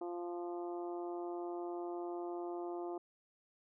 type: harmonic tone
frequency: 174.3 Hz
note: F3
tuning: 3 cents flat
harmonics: 2 / 3 / 4 / 5 / 6 / 7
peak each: -40 / -53 / -46 / -52 / -56 / -58 dBFS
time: 0.01-2.98 s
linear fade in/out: 5 ms
effects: none